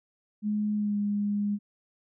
sine tone with pitch glide, 210 to 205.1 Hz, G#3 to G#3, +19 to -21 cents, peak -25 dBFS, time 0.42-1.59 s, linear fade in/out 50 ms, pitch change -40 cents, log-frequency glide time 0.75-0.97 s, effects none

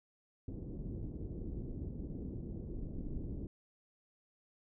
pink low-pass noise, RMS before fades -42 dBFS, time 0.48-3.47 s, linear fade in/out 2 ms, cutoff 370 Hz, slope 24 dB/octave, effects none

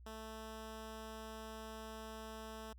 10% pulse tone, 220 Hz, A3, in tune, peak -39 dBFS, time 0.06-2.73 s, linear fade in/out 5 ms, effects added 60 Hz sine -54 dBFS peak until 2.78 s

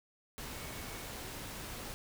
sine tone in noise, 2217 Hz, C#7, in tune, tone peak -55 dBFS, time 0.52-1.09 s, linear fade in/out 0 ms, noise pink, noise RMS -44 dBFS, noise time 0.38-1.94 s, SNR -14 dB, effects none

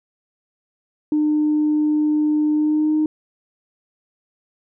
sine tone with pitch glide, 302.4 to 307.9 Hz, D#4 to D#4, -49 to -18 cents, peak -14 dBFS, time 1.12-3.06 s, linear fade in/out 2 ms, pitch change +31 cents, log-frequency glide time 2.53-2.95 s, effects tanh soft clip ceiling -11 dBFS

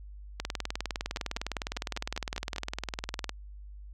two click trains, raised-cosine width 0.2 ms, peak -15 / -18 dBFS, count 58 / 8, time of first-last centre 0.4-3.293 / 1.17-2.562 s, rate 19.7 / 5.03 Hz, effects added 50 Hz sine -43 dBFS peak until 3.93 s

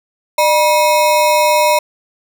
square ring-modulated tone, 784 Hz, G5, in tune, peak -7 dBFS, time 0.38-1.79 s, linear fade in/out 5 ms, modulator 181 Hz, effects none

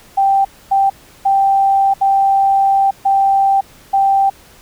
sine tone bursts at uneven times, 784 Hz, G5, in tune, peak -9 dBFS, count 6, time 0.17-0.45 / 0.71-0.9 / 1.25-1.94 / 2.01-2.91 / 3.05-3.61 / 3.93-4.3 s, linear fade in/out 10 ms, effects pink hiss -44 dBFS RMS until 4.61 s

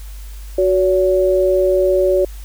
sine tone pair together, 370 / 568.1 Hz, F#4 / C#5, 0 / +42 cents, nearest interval perfect fifth, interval 742 cents, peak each -14 dBFS, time 0.58-2.25 s, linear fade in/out 5 ms, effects added 50 Hz sine -29 dBFS peak until 2.44 s + white hiss -44 dBFS RMS until 2.44 s

